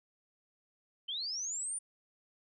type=linear sweep; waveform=sine; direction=up; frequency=3000 to 9397 Hz; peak=-35 dBFS; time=1.08-1.79 s; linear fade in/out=10 ms; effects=none